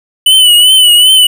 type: tone with vibrato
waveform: square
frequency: 2981 Hz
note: F#7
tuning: 12 cents sharp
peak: -3 dBFS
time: 0.26-1.27 s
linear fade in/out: 5 ms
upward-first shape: triangle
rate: 2.6 Hz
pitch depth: 72 cents each way
effects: none